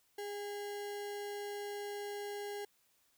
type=tone with sample-and-hold; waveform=sine; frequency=410 Hz; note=G#4; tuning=22 cents flat; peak=-39 dBFS; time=0.18-2.65 s; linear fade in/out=5 ms; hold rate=1225 Hz; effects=white hiss -73 dBFS RMS until 3.17 s